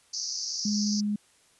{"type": "band-pass noise", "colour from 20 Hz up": "white", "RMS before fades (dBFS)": -33, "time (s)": [0.13, 1.01], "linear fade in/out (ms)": 10, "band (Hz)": [4600, 6200], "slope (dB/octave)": 96}
{"type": "tone", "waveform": "sine", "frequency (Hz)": 207.7, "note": "G#3", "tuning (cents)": 0, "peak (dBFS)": -25, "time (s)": [0.65, 1.16], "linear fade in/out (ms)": 5}
{"effects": ["white hiss -62 dBFS RMS until 1.59 s", "resampled to 24000 Hz"]}